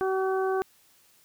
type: harmonic tone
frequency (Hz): 380.2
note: F#4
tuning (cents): +47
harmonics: 1 / 2 / 3 / 4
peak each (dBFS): -25 / -31 / -35 / -37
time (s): 0.01-0.62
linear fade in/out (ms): 0
effects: white hiss -61 dBFS RMS until 1.24 s